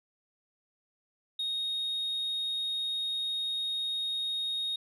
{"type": "tone", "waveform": "sine", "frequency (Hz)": 3729, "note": "A#7", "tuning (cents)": 0, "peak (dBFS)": -28, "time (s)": [1.39, 4.76], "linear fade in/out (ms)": 5, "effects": ["tanh soft clip ceiling -28 dBFS"]}